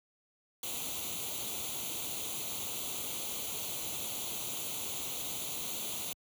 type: noise with comb filter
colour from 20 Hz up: white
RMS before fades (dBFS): -38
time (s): 0.63-6.13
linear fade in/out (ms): 2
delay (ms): 0.29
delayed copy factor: +0.8
effects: high-pass 60 Hz 12 dB/octave